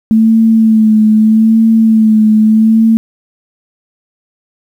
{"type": "tone with vibrato", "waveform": "sine", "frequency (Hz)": 220, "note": "A3", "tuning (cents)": 0, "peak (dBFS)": -4, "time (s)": [0.11, 2.97], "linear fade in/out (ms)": 0, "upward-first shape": "sine", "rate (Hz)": 0.8, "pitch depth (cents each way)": 35, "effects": ["7-bit"]}